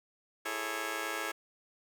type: chord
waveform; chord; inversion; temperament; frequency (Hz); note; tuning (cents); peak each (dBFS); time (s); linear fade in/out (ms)
10% pulse; A major seventh; second; just; 330 / 412.5 / 440 / 550; E4 / G#4 / A4 / C#5; +2 / -12 / 0 / -14; -33; 0.45-1.32; 10
effects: none